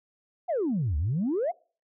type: exponential two-way sweep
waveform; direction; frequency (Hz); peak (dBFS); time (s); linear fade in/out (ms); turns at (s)
sine; down then up; 760 to 69.3 to 760; -23; 0.48-1.52; 20; 0.97
effects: noise-tail reverb RT60 0.4 s tail -26 dB re dry + tanh soft clip ceiling -21 dBFS